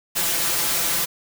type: noise with comb filter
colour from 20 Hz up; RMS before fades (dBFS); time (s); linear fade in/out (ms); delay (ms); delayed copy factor
white; -22; 0.15-1.06; 20; 5.9; +1
effects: none